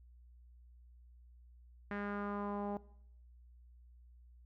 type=tone with low-pass filter sweep; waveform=sawtooth; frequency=203.6 Hz; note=G#3; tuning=34 cents flat; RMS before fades=-40 dBFS; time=1.91-2.77 s; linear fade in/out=0 ms; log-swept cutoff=1800 to 790 Hz; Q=3.1; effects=noise-tail reverb RT60 0.7 s tail -20 dB re dry + added 60 Hz sine -57 dBFS peak until 4.45 s